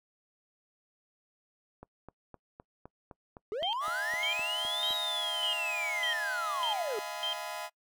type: click train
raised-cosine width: 1 ms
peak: -32 dBFS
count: 13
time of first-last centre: 1.83-4.907 s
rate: 3.9 Hz
type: linear two-way sweep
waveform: triangle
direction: up then down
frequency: 392 to 3875 to 392 Hz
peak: -30 dBFS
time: 3.52-6.99 s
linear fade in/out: 0 ms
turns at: 4.91 s
type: tone bursts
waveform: sine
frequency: 3156 Hz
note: G7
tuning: 11 cents sharp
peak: -30 dBFS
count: 7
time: 3.63-7.33 s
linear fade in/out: 0 ms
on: 100 ms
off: 500 ms
type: chord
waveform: sawtooth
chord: F half-diminished seventh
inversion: third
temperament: just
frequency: 628.6 / 698.5 / 838.1 / 1005.8 Hz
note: Eb5 / F5 / Ab5 / Cb6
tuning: +18 / 0 / +16 / +31 cents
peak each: -39 dBFS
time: 3.8-7.7 s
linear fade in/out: 50 ms
effects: noise-tail reverb RT60 0.1 s tail -23 dB re dry